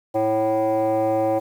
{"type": "tone with frequency modulation", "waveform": "sine", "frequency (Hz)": 548, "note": "C#5", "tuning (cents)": -20, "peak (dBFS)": -16, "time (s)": [0.14, 1.4], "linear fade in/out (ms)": 20, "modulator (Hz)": 219, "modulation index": 1.1, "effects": ["tanh soft clip ceiling -15 dBFS", "8-bit"]}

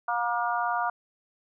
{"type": "harmonic tone", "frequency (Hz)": 237.7, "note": "A#3", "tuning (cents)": 34, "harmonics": [3, 4, 5, 6], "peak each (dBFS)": [-29, -30, -31, -32], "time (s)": [0.08, 0.9], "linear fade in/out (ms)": 5, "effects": []}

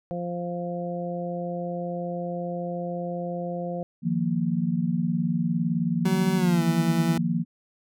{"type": "harmonic tone", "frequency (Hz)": 174.61, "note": "F3", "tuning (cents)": 0, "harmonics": [1, 2, 3, 4], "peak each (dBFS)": [-31, -38, -32, -36], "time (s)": [0.11, 3.83], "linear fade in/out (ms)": 0}
{"type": "chord", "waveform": "sine", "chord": "Eb suspended second", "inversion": "none", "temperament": "just", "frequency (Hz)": [155.56, 175.01, 233.3], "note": ["Eb3", "F3", "Bb3"], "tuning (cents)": [0, 4, 2], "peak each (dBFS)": [-29, -25, -27], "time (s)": [4.02, 7.45], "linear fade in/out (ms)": 50}
{"type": "tone with pitch glide", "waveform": "30% pulse", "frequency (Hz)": [188.7, 165.22], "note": ["F#3", "E3"], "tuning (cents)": [34, 4], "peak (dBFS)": -21, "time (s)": [6.05, 7.18], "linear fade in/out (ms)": 5, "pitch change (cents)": -230, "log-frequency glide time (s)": [6.36, 6.63]}
{"effects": []}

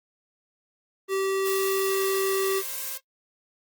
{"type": "tone", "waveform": "square", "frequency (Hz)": 386.8, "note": "G4", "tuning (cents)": -23, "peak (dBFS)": -24, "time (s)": [1.08, 2.63], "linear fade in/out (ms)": 50}
{"type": "noise", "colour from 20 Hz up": "blue", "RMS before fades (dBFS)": -33, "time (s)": [1.44, 2.98], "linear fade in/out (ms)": 20}
{"type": "tone with vibrato", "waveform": "5% pulse", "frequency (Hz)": 530, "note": "C5", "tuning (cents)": 22, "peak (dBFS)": -32, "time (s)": [1.87, 3.01], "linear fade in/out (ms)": 50, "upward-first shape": "sine", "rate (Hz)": 19, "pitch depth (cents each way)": 33}
{"effects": ["noise-tail reverb RT60 0.1 s tail -21 dB re dry", "Opus 24 kbps"]}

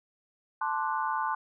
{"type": "chord", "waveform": "sine", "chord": "D dominant seventh", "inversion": "second", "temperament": "equal", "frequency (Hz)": [880, 1046.5, 1174.7, 1480], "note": ["A5", "C6", "D6", "F#6"], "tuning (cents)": [0, 0, 0, 0], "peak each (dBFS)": [-31, -32, -35, -36], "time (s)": [0.61, 1.35], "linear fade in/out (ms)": 5, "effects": []}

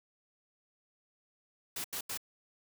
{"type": "noise bursts", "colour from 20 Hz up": "white", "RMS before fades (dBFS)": -38, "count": 3, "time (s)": [1.76, 2.175], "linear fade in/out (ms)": 5, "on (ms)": 83, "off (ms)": 83, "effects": []}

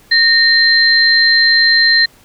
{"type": "tone pair together", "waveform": "sine", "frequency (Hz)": [1840, 4131], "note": ["A#6", "C8"], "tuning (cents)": [-23, -23], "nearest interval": "octave + major second", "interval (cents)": 1400, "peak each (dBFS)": -10, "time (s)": [0.11, 2.06], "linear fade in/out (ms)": 10, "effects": ["pink hiss -47 dBFS RMS until 2.24 s"]}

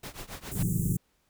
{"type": "noise with tremolo", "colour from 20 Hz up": "pink", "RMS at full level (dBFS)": -38, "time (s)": [0.03, 0.63], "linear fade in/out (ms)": 5, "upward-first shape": "triangle", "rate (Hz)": 7.3, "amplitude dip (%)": 95}
{"type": "band-stop noise", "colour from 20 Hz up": "pink", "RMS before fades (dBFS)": -34, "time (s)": [0.51, 0.97], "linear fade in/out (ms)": 10, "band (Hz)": [390, 7200], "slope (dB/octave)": 48}
{"type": "chord", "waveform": "sine", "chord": "F# minor seventh", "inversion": "first", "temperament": "equal with one note detuned", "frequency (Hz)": [110, 135.35, 164.81, 185], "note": ["A2", "C#3", "E3", "F#3"], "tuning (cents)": [0, -41, 0, 0], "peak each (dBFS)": [-32, -32, -31, -32], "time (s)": [0.56, 0.97], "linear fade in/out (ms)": 5}
{"effects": ["pink hiss -71 dBFS RMS until 1.29 s"]}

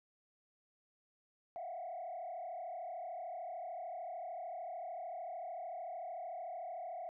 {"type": "tone with frequency modulation", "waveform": "sine", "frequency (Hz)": 698.5, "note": "F5", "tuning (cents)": 0, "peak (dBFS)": -40, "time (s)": [1.56, 7.09], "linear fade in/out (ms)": 0, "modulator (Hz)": 33.4, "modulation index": 1.5, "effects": ["tanh soft clip ceiling -37 dBFS"]}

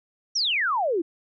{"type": "exponential sweep", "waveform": "sine", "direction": "down", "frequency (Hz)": [5960, 311.1], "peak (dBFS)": -21, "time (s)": [0.35, 1.02], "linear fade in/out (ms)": 10, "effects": []}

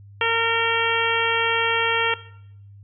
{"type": "harmonic tone", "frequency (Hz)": 458.3, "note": "A#4", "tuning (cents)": -29, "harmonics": [1, 2, 3, 4, 5, 6, 7], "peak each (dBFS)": [-25, -26, -25, -26, -27, -25, -27], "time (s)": [0.21, 2.14], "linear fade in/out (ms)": 2, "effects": ["noise-tail reverb RT60 0.7 s tail -17 dB re dry", "added 100 Hz sine -42 dBFS peak until 2.83 s"]}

